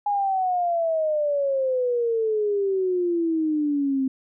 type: exponential sweep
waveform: sine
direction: down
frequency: 829 to 261.6 Hz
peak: -20 dBFS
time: 0.06-4.08 s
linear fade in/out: 5 ms
effects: none